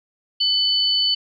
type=tone pair together; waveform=sine; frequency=3000 / 4473 Hz; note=F#7 / C#8; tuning=+23 / +15 cents; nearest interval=perfect fifth; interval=692 cents; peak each=-19 dBFS; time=0.4-1.15 s; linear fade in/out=10 ms; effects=none